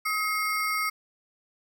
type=ring-modulated tone; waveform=square; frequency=1705 Hz; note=G#6; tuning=45 cents sharp; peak=-23 dBFS; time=0.05-0.9 s; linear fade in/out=10 ms; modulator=436 Hz; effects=none